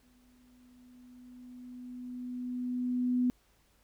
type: tone with exponential growth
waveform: sine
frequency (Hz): 248.5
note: B3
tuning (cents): +11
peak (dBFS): -24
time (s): 0.03-3.3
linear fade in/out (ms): 0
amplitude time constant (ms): 710
effects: added 50 Hz sine -69 dBFS peak until 3.83 s + pink hiss -69 dBFS RMS until 3.83 s